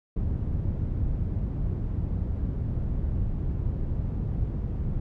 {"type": "low-pass noise", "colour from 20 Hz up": "white", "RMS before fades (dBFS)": -28, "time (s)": [0.16, 5], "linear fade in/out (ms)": 5, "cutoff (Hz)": 100, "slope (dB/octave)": 12, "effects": []}